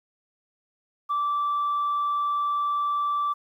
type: tone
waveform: sine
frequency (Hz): 1165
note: D6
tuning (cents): -14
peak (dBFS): -21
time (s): 1.09-3.34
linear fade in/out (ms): 20
effects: tanh soft clip ceiling -20 dBFS + 10-bit